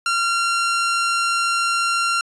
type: tone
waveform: sawtooth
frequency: 1377 Hz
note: F6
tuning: 25 cents flat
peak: -14 dBFS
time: 0.06-2.21 s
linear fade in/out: 2 ms
effects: resampled to 22050 Hz